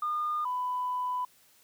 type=tone pair in turn; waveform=sine; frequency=1216 / 997.3 Hz; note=D#6 / B5; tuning=-40 / +17 cents; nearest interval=minor third; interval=343 cents; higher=first; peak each=-27 / -28 dBFS; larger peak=first; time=0.02-0.45 / 0.45-1.25 s; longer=second; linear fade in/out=5 ms; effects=tanh soft clip ceiling -23 dBFS + white hiss -62 dBFS RMS until 1.63 s